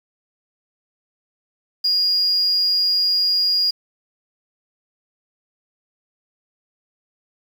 sine tone, 4856 Hz, D#8, 43 cents flat, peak -14 dBFS, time 1.84-3.71 s, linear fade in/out 10 ms, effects tanh soft clip ceiling -12 dBFS + 7-bit

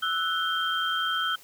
sine tone cluster, 1314 / 1484 / 3166 Hz, E6 / F#6 / G7, -6 / +5 / +17 cents, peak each -29 dBFS, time 0.02-1.36 s, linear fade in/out 10 ms, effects white hiss -52 dBFS RMS until 1.43 s

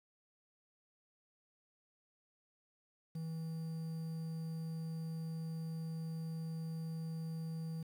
triangle tone with quantisation, 161.9 Hz, E3, 31 cents flat, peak -37 dBFS, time 3.15-7.83 s, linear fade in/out 5 ms, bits 10, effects none

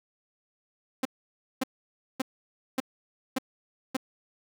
sawtooth tone bursts, 261.6 Hz, C4, in tune, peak -21 dBFS, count 6, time 1.03-3.968 s, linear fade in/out 5 ms, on 23 ms, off 560 ms, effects none

